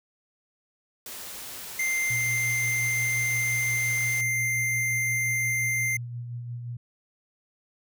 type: noise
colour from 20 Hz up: white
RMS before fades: -39 dBFS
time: 1.06-4.21 s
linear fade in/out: 2 ms
type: tone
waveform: square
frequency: 2093 Hz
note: C7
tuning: in tune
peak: -25 dBFS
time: 1.79-5.97 s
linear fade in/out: 5 ms
type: tone with tremolo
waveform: sine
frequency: 120 Hz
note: B2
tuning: 49 cents flat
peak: -31 dBFS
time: 2.1-6.77 s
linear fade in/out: 5 ms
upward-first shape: sine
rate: 5.7 Hz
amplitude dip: 35%
effects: none